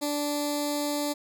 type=tone with notch filter; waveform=10% pulse; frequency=292.5 Hz; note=D4; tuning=7 cents flat; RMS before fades=-29 dBFS; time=0.01-1.14 s; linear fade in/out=20 ms; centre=1500 Hz; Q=0.53; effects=none